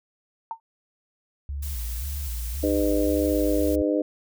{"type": "tone with exponential decay", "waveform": "sine", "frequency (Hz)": 906, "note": "A#5", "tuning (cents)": -50, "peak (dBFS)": -24, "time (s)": [0.51, 0.6], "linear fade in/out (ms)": 1, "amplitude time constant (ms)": 18}
{"type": "tone with vibrato", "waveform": "sine", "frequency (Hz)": 63.9, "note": "C2", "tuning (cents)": -40, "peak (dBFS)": -28, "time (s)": [1.49, 3.82], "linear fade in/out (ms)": 0, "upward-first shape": "square", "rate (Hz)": 1.9, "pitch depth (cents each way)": 170}
{"type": "noise", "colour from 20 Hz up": "blue", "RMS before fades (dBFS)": -38, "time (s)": [1.62, 3.76], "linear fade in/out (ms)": 10}
{"type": "harmonic tone", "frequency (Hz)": 101.6, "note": "G#2", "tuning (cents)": -38, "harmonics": [3, 4, 5, 6], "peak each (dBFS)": [-23, -29, -26, -28], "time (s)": [2.63, 4.02], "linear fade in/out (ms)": 5}
{"effects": []}